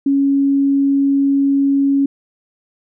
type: tone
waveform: sine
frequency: 277.2 Hz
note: C#4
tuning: in tune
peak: -11 dBFS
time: 0.06-2.06 s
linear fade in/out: 5 ms
effects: none